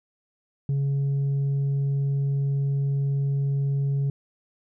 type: tone with tanh clipping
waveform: sine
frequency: 139.1 Hz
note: C#3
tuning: 6 cents sharp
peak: -22 dBFS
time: 0.69-4.1 s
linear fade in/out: 2 ms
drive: 2 dB
effects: none